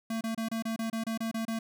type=tone bursts; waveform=square; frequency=225.2 Hz; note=A3; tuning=40 cents sharp; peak=-31 dBFS; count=11; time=0.1-1.59 s; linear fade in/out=5 ms; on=110 ms; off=28 ms; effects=none